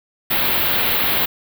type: band-stop noise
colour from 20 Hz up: white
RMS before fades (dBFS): -18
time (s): 0.3-1.26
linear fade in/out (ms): 10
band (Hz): 4100 to 13000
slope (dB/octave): 48
effects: none